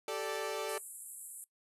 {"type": "chord", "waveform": "sawtooth", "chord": "G suspended second", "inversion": "none", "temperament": "equal with one note detuned", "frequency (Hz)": [389.3, 440, 587.3], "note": ["G4", "A4", "D5"], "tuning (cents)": [-12, 0, 0], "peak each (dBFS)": [-38, -34, -36], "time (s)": [0.08, 0.78], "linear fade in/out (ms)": 2}
{"type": "band-pass noise", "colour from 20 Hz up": "white", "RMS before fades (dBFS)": -48, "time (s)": [0.69, 1.44], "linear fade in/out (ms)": 0, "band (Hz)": [7600, 12000], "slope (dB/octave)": 96}
{"effects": ["noise-tail reverb RT60 0.1 s tail -19 dB re dry", "resampled to 32000 Hz"]}